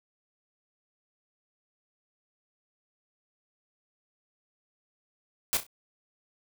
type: noise with echo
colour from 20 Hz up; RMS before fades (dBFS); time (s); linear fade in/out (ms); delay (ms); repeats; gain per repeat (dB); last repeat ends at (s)
white; -26; 5.53-5.57; 0; 32; 3; -10; 5.666
effects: none